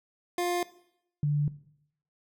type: tone pair in turn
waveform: 25% pulse / sine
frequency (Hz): 352.1 / 146.55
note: F4 / D3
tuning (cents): +14 / -3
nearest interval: octave + minor third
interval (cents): 1517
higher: first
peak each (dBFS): -23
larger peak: neither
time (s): 0.38-0.63 / 1.23-1.48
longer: neither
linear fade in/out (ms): 2
effects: noise-tail reverb RT60 0.7 s tail -17 dB re dry